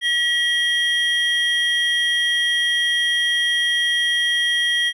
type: tone pair together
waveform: triangle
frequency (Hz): 1921 / 3233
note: B6 / G#7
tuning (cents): -48 / -47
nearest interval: major sixth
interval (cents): 901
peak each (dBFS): -18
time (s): 0.01-4.93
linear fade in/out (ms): 50
effects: none

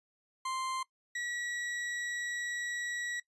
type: tone pair in turn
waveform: 40% pulse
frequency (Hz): 1046.5 / 1927.1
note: C6 / B6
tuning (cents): 0 / -43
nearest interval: major seventh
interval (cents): 1057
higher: second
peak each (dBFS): -33 / -34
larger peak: first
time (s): 0.45-0.83 / 1.15-3.2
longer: second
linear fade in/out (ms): 5
effects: noise-tail reverb RT60 0.1 s tail -20 dB re dry + resampled to 24000 Hz

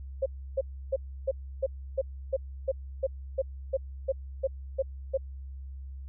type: tone bursts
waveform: sine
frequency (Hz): 536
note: C5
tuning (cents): +42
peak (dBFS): -23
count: 15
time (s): 0.22-5.175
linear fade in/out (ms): 10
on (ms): 41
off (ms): 310
effects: added 67 Hz sine -38 dBFS peak until 6.08 s

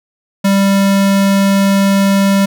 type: tone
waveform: square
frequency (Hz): 196.8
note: G3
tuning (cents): +7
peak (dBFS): -9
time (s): 0.44-2.46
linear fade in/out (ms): 10
effects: none

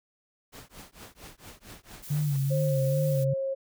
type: noise with tremolo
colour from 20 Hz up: pink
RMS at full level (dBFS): -44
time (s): 0.52-2.38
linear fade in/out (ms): 20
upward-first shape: triangle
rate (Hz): 4.4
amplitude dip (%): 100
type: noise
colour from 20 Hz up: blue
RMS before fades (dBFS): -43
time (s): 2.02-3.25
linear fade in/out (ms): 20
type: tone with vibrato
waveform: sine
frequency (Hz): 143.1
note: D3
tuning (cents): -45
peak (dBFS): -24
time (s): 2.1-3.34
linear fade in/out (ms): 10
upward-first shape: sine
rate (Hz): 2.4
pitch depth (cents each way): 90
type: tone with pitch glide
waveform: sine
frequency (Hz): 533 to 539.2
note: C5 to C#5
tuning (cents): +32 to -48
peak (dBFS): -27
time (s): 2.5-3.55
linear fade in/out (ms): 20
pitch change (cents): +20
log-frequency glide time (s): 3.05-3.35
effects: none

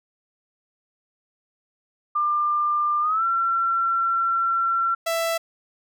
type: tone with pitch glide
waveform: sine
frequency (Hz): 1195 to 1356.9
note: D6 to E6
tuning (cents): +30 to +50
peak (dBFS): -19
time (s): 2.15-4.95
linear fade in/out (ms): 10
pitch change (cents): +220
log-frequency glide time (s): 3.01-3.24
type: tone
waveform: sawtooth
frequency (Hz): 663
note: E5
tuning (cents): +10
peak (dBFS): -18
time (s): 5.06-5.38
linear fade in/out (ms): 10
effects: none

